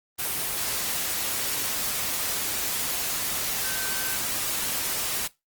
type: tone in noise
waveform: sine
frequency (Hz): 1542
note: G6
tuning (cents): -29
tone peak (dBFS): -35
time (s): 3.63-4.17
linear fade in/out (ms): 20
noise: white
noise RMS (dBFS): -28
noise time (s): 0.18-5.28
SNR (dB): -10
effects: noise-tail reverb RT60 0.2 s tail -19 dB re dry + Opus 24 kbps